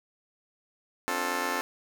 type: chord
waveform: 10% pulse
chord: D minor seventh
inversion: third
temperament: just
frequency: 264.3 / 293.7 / 352.4 / 440.5 Hz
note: C4 / D4 / F4 / A4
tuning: +18 / 0 / +16 / +2 cents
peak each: -26 / -29 / -27 / -26 dBFS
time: 1.08-1.61 s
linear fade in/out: 0 ms
effects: none